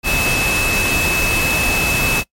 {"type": "tone in noise", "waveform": "sine", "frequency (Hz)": 2600, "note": "E7", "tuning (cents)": -24, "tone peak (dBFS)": -17, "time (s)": [0.03, 2.24], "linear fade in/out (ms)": 50, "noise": "pink", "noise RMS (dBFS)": -19, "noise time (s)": [0.03, 2.24], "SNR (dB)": -1, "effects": ["noise-tail reverb RT60 0.1 s tail -22 dB re dry", "MP3 64 kbps"]}